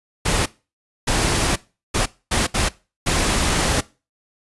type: noise bursts at uneven times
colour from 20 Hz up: pink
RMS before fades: -19 dBFS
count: 6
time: 0.25-0.46 / 1.07-1.56 / 1.94-2.06 / 2.31-2.47 / 2.54-2.69 / 3.06-3.81 s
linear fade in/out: 10 ms
effects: noise-tail reverb RT60 0.3 s tail -20 dB re dry + resampled to 24000 Hz